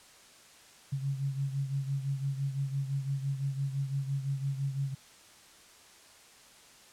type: beating tone pair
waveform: sine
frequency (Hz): 136.6 / 142.5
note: C#3 / C#3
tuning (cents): -25 / +48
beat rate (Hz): 5.9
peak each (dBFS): -31 / -37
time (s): 0.92-4.95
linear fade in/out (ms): 10
effects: white hiss -56 dBFS RMS until 6.92 s + low-pass 9000 Hz 12 dB/octave